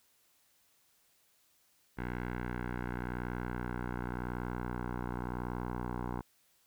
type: tone with low-pass filter sweep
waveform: 10% pulse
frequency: 60.9 Hz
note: B1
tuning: 24 cents flat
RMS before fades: -38 dBFS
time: 1.97-6.22 s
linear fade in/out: 20 ms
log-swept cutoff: 1800 to 1100 Hz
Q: 2.3
effects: white hiss -70 dBFS RMS until 6.66 s